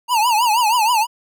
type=tone with vibrato; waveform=square; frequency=914 Hz; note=A#5; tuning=34 cents flat; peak=-14 dBFS; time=0.08-1.07 s; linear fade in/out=50 ms; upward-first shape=triangle; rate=6.3 Hz; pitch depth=180 cents each way; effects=none